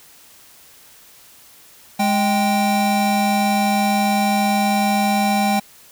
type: tone pair together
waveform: square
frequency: 207.7 / 785.6 Hz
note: G#3 / G5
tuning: 0 / +4 cents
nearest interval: octave + major seventh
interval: 2304 cents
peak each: -19 dBFS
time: 1.99-5.6 s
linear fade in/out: 10 ms
effects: white hiss -47 dBFS RMS until 5.91 s